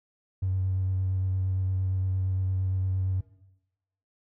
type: tone with vibrato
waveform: triangle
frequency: 94 Hz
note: F#2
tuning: 28 cents sharp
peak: -21 dBFS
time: 0.42-3.21 s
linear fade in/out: 10 ms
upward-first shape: sine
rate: 8.7 Hz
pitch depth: 15 cents each way
effects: noise-tail reverb RT60 0.9 s tail -19 dB re dry + tanh soft clip ceiling -21 dBFS